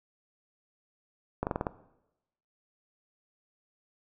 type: slowing click train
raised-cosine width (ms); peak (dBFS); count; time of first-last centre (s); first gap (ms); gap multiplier
1; -15; 6; 1.43-1.668; 39; 1.1
effects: noise-tail reverb RT60 0.9 s tail -17 dB re dry

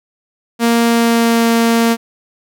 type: tone with pitch glide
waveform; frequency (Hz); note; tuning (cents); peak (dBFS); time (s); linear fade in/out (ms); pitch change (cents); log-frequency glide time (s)
sawtooth; 233.1 to 230.6; A#3 to A#3; 0 to -19; -6; 0.59-1.97; 50; -19; 0.86-1.47
effects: none

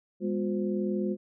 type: tone cluster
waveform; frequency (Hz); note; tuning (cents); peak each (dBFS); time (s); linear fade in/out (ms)
sine; 203.7 / 244.1 / 357.2 / 518; G#3 / B3 / F4 / C5; -33 / -20 / +39 / -17; -29 / -37 / -31 / -38; 0.2-1.17; 50
effects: none

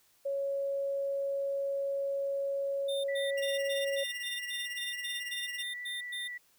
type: tone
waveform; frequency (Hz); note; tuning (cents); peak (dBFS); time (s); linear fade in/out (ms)
sine; 554.4; C#5; 0; -30; 0.25-4.04; 10
type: tone bursts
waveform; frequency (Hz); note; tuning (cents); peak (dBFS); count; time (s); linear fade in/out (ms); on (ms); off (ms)
square; 3617; A7; +47; -38; 13; 2.88-6.28; 10; 160; 110
type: tone with vibrato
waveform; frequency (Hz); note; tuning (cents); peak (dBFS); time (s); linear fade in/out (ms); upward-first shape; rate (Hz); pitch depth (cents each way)
sine; 1960; B6; -14; -38; 3.08-6.38; 10; triangle; 8.5; 12
type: tone with tremolo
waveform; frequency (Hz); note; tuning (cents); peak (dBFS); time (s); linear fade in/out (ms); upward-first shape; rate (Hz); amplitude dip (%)
sawtooth; 2806; F7; +8; -34; 3.37-5.63; 10; sine; 18; 75
effects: white hiss -67 dBFS RMS until 6.58 s

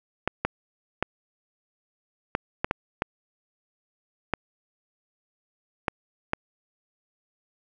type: clicks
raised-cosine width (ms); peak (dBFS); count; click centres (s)
0.5; -8; 10; 0.276 / 0.45 / 1.026 / 2.351 / 2.645 / 2.711 / 3.021 / 4.337 / 5.882 / 6.334
effects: none

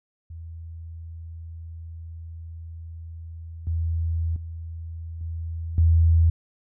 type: tone with level steps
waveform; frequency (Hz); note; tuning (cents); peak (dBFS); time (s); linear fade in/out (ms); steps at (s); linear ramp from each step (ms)
sine; 82.41; E2; 0; -35 / -22 / -32 / -28 / -14; 0.3-6.3; 5; 3.67 / 4.36 / 5.21 / 5.78; 2
effects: none

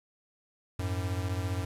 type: beating tone pair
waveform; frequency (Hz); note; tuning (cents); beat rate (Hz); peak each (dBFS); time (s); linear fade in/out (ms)
square; 91 / 106; F#2 / G#2; -28 / +36; 15; -32 / -36; 0.79-1.65; 5
effects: resampled to 32000 Hz + 9-bit

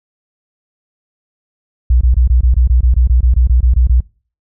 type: tone bursts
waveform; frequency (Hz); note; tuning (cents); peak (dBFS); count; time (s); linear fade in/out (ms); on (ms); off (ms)
sine; 61; B1; -21; -5; 16; 1.9-4.005; 5; 110; 23
effects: noise-tail reverb RT60 0.4 s tail -24 dB re dry + tanh soft clip ceiling -2 dBFS

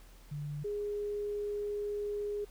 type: tone pair in turn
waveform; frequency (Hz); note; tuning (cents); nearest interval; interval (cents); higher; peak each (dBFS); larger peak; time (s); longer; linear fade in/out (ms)
sine; 146.83 / 412.9; D3 / G#4; 0 / -10; octave + tritone; 1790; second; -36 / -33; second; 0.31-0.64 / 0.64-2.45; second; 10
effects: added 40 Hz sine -53 dBFS peak until 2.5 s + pink hiss -61 dBFS RMS until 2.5 s

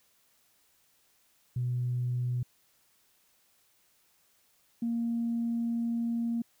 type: tone pair in turn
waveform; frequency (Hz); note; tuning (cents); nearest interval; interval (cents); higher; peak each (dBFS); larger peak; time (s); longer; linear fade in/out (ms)
sine; 123.47 / 233.1; B2 / A#3; 0 / 0; major seventh; 1100; second; -27; neither; 1.56-2.43 / 4.82-6.42; second; 5
effects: tanh soft clip ceiling -23 dBFS + white hiss -68 dBFS RMS until 6.6 s

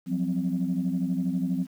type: tone cluster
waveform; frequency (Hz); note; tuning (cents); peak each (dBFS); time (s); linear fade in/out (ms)
sine; 175.3 / 187.6 / 259.6; F3 / F#3 / C4; +7 / +24 / -13; -28; 0.06-1.67; 50
effects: tanh soft clip ceiling -17 dBFS + 9-bit

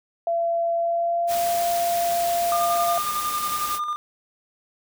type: tone with pitch glide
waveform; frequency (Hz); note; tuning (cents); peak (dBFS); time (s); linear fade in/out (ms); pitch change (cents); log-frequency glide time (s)
sine; 677 to 690.4; E5 to F5; +46 to -20; -20; 0.27-2.98; 2; +34; 0.76-1.43
type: noise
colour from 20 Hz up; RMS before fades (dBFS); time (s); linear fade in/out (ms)
white; -31; 1.27-3.8; 50
type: tone with tremolo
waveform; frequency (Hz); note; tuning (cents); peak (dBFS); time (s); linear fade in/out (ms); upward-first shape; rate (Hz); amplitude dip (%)
triangle; 1206; D6; +46; -21; 2.52-3.96; 0; square; 11; 40
effects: none

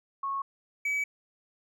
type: tone pair in turn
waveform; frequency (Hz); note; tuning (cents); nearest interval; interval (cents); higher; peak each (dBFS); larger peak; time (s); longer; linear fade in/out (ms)
sine / triangle; 1098 / 2283; C#6 / D7; -17 / -50; octave + minor second; 1267; second; -29 / -25; second; 0.23-0.42 / 0.85-1.04; neither; 5
effects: none

